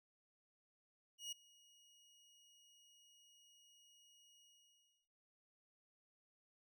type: tone with ADSR envelope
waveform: 25% pulse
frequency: 2889 Hz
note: F#7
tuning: 42 cents flat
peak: -39 dBFS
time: 1.18-5.09 s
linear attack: 140 ms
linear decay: 10 ms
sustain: -24 dB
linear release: 670 ms
effects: none